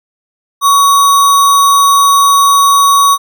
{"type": "tone with sample-and-hold", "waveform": "sine", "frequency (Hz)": 1124, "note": "C#6", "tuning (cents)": 24, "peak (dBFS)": -4, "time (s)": [0.61, 3.18], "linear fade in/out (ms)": 50, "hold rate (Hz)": 4900, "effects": []}